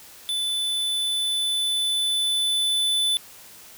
square tone with level ramp, 3500 Hz, A7, 10 cents flat, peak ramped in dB -24 to -20 dBFS, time 0.29-3.17 s, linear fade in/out 0 ms, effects white hiss -46 dBFS RMS until 3.77 s

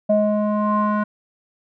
square tone with low-pass filter sweep, 210 Hz, G#3, 19 cents sharp, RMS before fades -19 dBFS, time 0.09-1.04 s, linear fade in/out 10 ms, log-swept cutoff 630 to 1300 Hz, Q 5.9, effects none

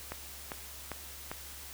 click train, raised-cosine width 0.5 ms, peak -22 dBFS, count 4, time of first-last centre 0.12-1.315 s, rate 2.51 Hz, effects added 69 Hz sine -52 dBFS peak until 1.73 s + white hiss -47 dBFS RMS until 1.73 s

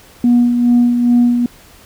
sine tone with tremolo, 241.4 Hz, B3, 39 cents flat, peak -5 dBFS, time 0.24-1.46 s, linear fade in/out 2 ms, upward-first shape sine, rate 2.4 Hz, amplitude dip 50%, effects tanh soft clip ceiling -4 dBFS + pink hiss -43 dBFS RMS until 1.85 s

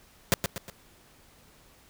pink noise with echo, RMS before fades -21 dBFS, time 0.32-0.34 s, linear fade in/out 0 ms, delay 120 ms, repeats 3, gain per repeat -7 dB, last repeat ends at 0.7 s, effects pink hiss -58 dBFS RMS until 1.89 s

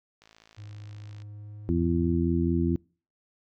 click train, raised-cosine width 0.2 ms, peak -36 dBFS, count 56, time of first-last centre 0.22-1.22 s, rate 55 Hz
triangle tone with pitch glide, 103.83 to 105.4 Hz, G#2 to G#2, 0 to +26 cents, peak -38 dBFS, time 0.57-2.17 s, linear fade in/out 20 ms, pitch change +26 cents, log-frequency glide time 1.3-1.84 s
harmonic tone, 84.6 Hz, E2, 45 cents sharp, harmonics 1 / 2 / 3 / 4, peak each -28 / -28 / -28 / -28 dBFS, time 1.69-2.76 s, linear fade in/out 0 ms
effects noise-tail reverb RT60 0.4 s tail -26 dB re dry

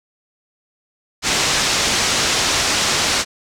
white low-pass noise, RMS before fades -18 dBFS, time 1.22-3.25 s, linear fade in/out 50 ms, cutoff 6900 Hz, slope 24 dB/octave, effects none

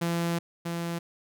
sawtooth tone pair in turn, 169.7 / 169.7 Hz, F3 / F3, -49 / -49 cents, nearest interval unison, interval 0 cents, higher neither, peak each -22 / -26 dBFS, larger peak first, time 0.01-0.39 / 0.65-0.99 s, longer first, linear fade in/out 10 ms, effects none

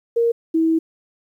sine tone pair in turn, 466.2 / 324.1 Hz, A#4 / E4, 0 / -29 cents, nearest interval tritone, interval 629 cents, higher first, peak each -14 dBFS, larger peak neither, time 0.16-0.32 / 0.54-0.79 s, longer second, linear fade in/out 10 ms, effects 9-bit

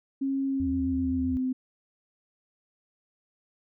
sine tone with pitch glide, 271.4 to 257.5 Hz, C#4 to C4, -36 to -28 cents, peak -25 dBFS, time 0.21-1.53 s, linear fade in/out 10 ms, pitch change -92 cents, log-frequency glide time 0.47-1.39 s
sine tone with vibrato, 79.6 Hz, D#2, 40 cents sharp, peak -32 dBFS, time 0.6-1.37 s, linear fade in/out 0 ms, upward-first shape square, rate 7.7 Hz, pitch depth 100 cents each way
effects none

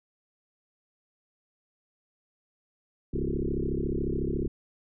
sine tone with frequency modulation, 196 Hz, G3, in tune, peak -26 dBFS, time 3.13-4.48 s, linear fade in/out 10 ms, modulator 34 Hz, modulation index 6.1, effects none

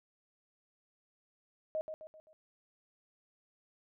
sine tone with echo, 626 Hz, D#5, 10 cents sharp, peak -32 dBFS, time 1.75-1.81 s, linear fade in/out 0 ms, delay 130 ms, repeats 4, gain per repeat -7 dB, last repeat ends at 2.33 s, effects none

